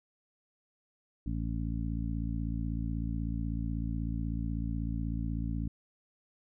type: harmonic tone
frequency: 56.2 Hz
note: A1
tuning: 37 cents sharp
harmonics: 1 / 2 / 3 / 4 / 5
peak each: -34 / -37 / -39 / -40 / -41 dBFS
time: 1.26-5.68 s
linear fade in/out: 5 ms
effects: none